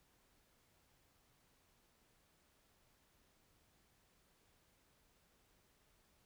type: silence
effects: pink hiss -74 dBFS RMS until 6.25 s